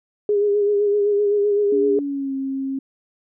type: tone with vibrato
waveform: sine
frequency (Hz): 410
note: G#4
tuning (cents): -22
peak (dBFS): -15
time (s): 0.29-1.99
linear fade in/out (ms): 2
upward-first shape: sine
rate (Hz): 7.8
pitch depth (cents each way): 33
type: tone with pitch glide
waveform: sine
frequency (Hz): 287 to 269.3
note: D4 to C#4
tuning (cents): -40 to -50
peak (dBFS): -22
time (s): 1.72-2.79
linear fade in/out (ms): 5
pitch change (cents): -110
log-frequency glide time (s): 1.98-2.34
effects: none